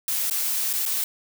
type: noise with dropouts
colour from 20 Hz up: blue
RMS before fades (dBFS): -25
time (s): 0.08-1.04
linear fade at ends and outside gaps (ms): 2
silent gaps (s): 0.299-0.309 / 0.731-0.735 / 0.854-0.861
effects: none